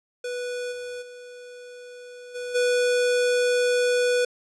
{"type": "tone with level steps", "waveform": "square", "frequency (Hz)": 491.9, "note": "B4", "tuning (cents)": -7, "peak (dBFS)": [-29, -33, -41, -31, -20], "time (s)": [0.24, 4.25], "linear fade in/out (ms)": 5, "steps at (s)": [0.71, 1.01, 2.34, 2.54], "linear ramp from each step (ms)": 20, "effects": ["resampled to 22050 Hz", "10-bit"]}